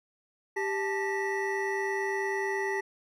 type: tone cluster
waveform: triangle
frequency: 393 / 875 / 1839 / 1948 Hz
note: G4 / A5 / A#6 / B6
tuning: +4 / -10 / -24 / -24 cents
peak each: -29 / -33 / -38 / -32 dBFS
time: 0.56-2.81 s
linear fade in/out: 10 ms
effects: none